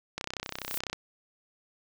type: click train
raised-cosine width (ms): 0.2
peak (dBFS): -16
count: 25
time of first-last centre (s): 0.18-0.93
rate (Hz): 32
type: noise with exponential growth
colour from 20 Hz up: violet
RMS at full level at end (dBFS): -31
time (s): 0.43-0.78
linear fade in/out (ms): 1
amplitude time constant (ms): 76
effects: none